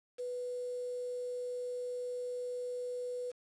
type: tone with quantisation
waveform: sine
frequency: 493.9 Hz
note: B4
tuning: in tune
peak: -36 dBFS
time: 0.18-3.32 s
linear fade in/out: 20 ms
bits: 9
effects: resampled to 22050 Hz